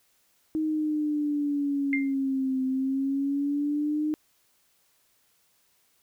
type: exponential two-way sweep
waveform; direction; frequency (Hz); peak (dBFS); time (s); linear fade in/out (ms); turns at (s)
sine; down then up; 314.3 to 260 to 307.1; -24; 0.55-4.14; 0; 2.64
type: tone with exponential decay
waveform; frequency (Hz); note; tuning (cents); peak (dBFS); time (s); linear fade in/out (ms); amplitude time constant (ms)
sine; 2100; C7; +6; -22; 1.93-2.14; 1; 45
effects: white hiss -67 dBFS RMS until 6.02 s